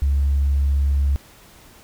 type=tone; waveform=sine; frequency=69.8 Hz; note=C#2; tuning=13 cents sharp; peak=-14 dBFS; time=0.02-1.16 s; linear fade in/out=0 ms; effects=tanh soft clip ceiling -12 dBFS + pink hiss -48 dBFS RMS until 1.83 s